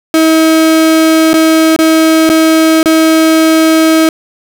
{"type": "tone with dropouts", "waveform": "35% pulse", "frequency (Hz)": 320, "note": "D#4", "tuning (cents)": 49, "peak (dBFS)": -3, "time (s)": [0.14, 4.09], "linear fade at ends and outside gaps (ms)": 1, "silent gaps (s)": [[1.332, 1.34], [1.763, 1.789], [2.292, 2.299], [2.83, 2.858]], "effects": []}